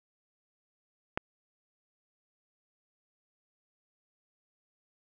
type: click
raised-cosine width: 0.5 ms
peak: -14 dBFS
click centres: 1.175 s
effects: none